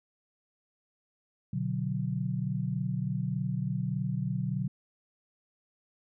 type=chord; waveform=sine; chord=B minor; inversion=none; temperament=equal; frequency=123.47 / 146.83 / 185 Hz; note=B2 / D3 / F#3; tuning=0 / 0 / 0 cents; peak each=-33 dBFS; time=1.53-4.68 s; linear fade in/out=5 ms; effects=none